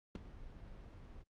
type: noise with ADSR envelope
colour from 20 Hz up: brown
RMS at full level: -37 dBFS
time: 0.15-1.24 s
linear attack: 3 ms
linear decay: 13 ms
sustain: -15 dB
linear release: 27 ms
effects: low-pass 5000 Hz 12 dB/octave + Opus 48 kbps